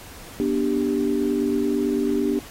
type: chord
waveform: sine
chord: G major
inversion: first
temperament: just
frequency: 245 / 294 / 392 Hz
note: B3 / D4 / G4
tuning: -14 / +2 / 0 cents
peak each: -24 / -23 / -24 dBFS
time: 0.4-2.39 s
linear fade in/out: 0 ms
effects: pink hiss -42 dBFS RMS until 2.5 s + AAC 48 kbps